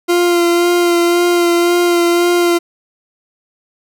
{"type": "tone with vibrato", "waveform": "40% pulse", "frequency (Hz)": 347.1, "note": "F4", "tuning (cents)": -11, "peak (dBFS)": -9, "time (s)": [0.08, 2.59], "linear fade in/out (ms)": 20, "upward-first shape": "sine", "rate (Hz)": 1.9, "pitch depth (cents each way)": 18, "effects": []}